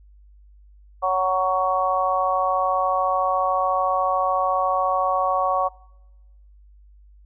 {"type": "harmonic tone", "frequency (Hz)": 186.1, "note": "F#3", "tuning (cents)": 10, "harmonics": [3, 4, 5, 6], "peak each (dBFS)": [-25, -23, -29, -22], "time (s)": [1.02, 5.69], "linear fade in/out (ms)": 20, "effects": ["noise-tail reverb RT60 1.0 s tail -24 dB re dry", "added 50 Hz sine -47 dBFS peak until 7.25 s"]}